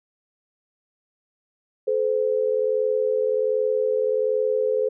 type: tone pair together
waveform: sine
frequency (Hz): 431.4 / 512.7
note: A4 / C5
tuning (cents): -34 / -35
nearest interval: minor third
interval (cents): 299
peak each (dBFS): -22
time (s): 1.87-4.89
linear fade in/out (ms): 10
effects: none